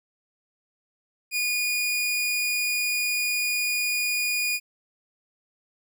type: tone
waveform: sawtooth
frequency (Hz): 2448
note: D#7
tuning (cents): -29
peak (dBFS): -20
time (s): 1.31-4.6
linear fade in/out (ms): 50
effects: none